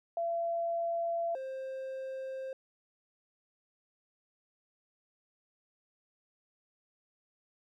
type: tone pair in turn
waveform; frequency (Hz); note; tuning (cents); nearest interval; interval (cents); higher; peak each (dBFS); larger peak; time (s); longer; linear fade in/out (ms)
sine / triangle; 677 / 528.4; E5 / C5; +46 / +17; major third; 429; first; -30 / -35; first; 0.17-1.35 / 1.35-2.53; neither; 2
effects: none